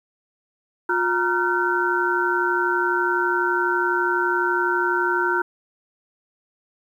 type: tone cluster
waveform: sine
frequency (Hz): 356.7 / 938 / 1386 / 1518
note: F4 / A#5 / F6 / F#6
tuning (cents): +37 / +11 / -14 / +44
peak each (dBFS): -24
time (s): 0.89-5.42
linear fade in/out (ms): 5
effects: 9-bit